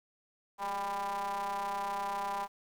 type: ring-modulated tone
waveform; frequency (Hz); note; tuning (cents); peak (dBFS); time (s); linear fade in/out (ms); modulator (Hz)
square; 98; G2; 0; -31; 0.58-2.48; 50; 898
effects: 11-bit